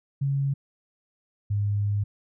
sine tone pair in turn, 138.59 / 102.31 Hz, C#3 / G#2, 0 / -25 cents, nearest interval perfect fourth, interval 525 cents, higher first, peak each -22 dBFS, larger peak neither, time 0.21-0.54 / 1.5-2.04 s, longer second, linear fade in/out 10 ms, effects none

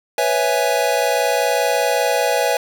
square chord, C# minor seventh, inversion third, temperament equal, 493.9 / 554.4 / 659.3 / 830.6 Hz, B4 / C#5 / E5 / G#5, 0 / 0 / 0 / 0 cents, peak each -22 dBFS, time 0.18-2.57 s, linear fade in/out 2 ms, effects none

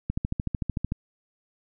click train, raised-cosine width 5 ms, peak -14 dBFS, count 12, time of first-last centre 0.1-0.921 s, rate 13.4 Hz, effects none

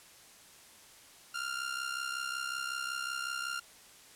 sawtooth tone with amplitude modulation, 1396.9 Hz, F6, in tune, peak -28 dBFS, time 1.34-3.6 s, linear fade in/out 10 ms, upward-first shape sine, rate 65.4 Hz, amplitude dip 70%, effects white hiss -56 dBFS RMS until 4.15 s + low-pass 11000 Hz 12 dB/octave

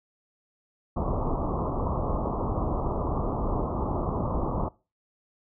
pink low-pass noise, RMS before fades -28 dBFS, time 0.96-4.69 s, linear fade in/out 10 ms, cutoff 1200 Hz, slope 96 dB/octave, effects noise-tail reverb RT60 0.3 s tail -21 dB re dry

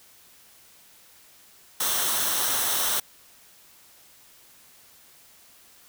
white noise with comb filter, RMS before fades -25 dBFS, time 1.8-3 s, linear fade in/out 5 ms, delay 0.42 ms, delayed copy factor -0.55, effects white hiss -54 dBFS RMS until 5.88 s

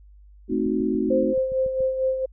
sine chord, A diminished seventh, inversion none, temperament equal, 220 / 261.6 / 311.1 / 370 Hz, A3 / C4 / Eb4 / Gb4, 0 / 0 / 0 / 0 cents, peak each -26 dBFS, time 0.48-1.35 s, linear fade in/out 50 ms
click train, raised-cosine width 5 ms, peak -28 dBFS, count 10, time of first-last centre 0.52-1.806 s, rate 7 Hz
sine tone with tremolo, 523.3 Hz, C5, in tune, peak -18 dBFS, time 1.1-2.26 s, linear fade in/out 10 ms, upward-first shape sine, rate 4.4 Hz, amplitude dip 55%
effects added 50 Hz sine -46 dBFS peak until 2.32 s

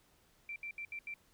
sine tone bursts at uneven times, 2349 Hz, D7, in tune, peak -40 dBFS, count 5, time 0.49-0.56 / 0.63-0.71 / 0.78-0.85 / 0.92-0.99 / 1.07-1.14 s, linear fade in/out 2 ms, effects pink hiss -69 dBFS RMS until 1.33 s

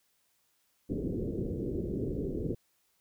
white low-pass noise, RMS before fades -34 dBFS, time 0.89-2.55 s, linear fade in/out 10 ms, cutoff 450 Hz, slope 48 dB/octave, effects white hiss -73 dBFS RMS until 3 s

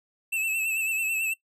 square tone with vibrato, 2637 Hz, E7, in tune, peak -26 dBFS, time 0.32-1.34 s, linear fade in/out 10 ms, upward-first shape sine, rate 9.1 Hz, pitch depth 46 cents each way, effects noise-tail reverb RT60 0.1 s tail -20 dB re dry

